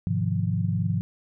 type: chord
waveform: sine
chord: F minor seventh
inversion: first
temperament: equal with one note detuned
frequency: 103.83 / 127.97 / 155.56 / 174.61 Hz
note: Ab2 / C3 / Eb3 / F3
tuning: 0 / -38 / 0 / 0 cents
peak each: -26 / -30 / -30 / -27 dBFS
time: 0.07-1.01 s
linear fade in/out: 0 ms
effects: none